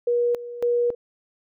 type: tone with tremolo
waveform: sine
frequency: 480 Hz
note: B4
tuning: 49 cents flat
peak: -18 dBFS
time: 0.07-0.95 s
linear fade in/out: 5 ms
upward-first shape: square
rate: 1.8 Hz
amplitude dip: 80%
effects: none